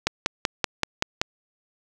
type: click train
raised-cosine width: 0.2 ms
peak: -3 dBFS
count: 7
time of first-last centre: 0.07-1.215 s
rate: 5.24 Hz
effects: 7-bit